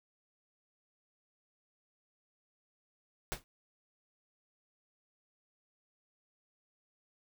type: noise with exponential decay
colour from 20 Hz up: pink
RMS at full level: -33 dBFS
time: 3.32-3.44 s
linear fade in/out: 0 ms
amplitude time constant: 24 ms
effects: none